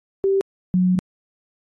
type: tone pair in turn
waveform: sine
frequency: 389.7 / 182.7 Hz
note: G4 / F#3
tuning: -10 / -22 cents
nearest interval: octave + minor second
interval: 1312 cents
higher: first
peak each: -15 / -14 dBFS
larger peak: second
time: 0.24-0.41 / 0.74-0.99 s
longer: second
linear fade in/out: 0 ms
effects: AAC 32 kbps